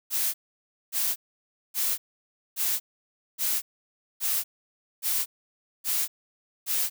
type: noise bursts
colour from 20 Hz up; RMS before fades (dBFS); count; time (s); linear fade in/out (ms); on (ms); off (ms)
blue; -26; 9; 0.1-6.9; 50; 240; 580
effects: none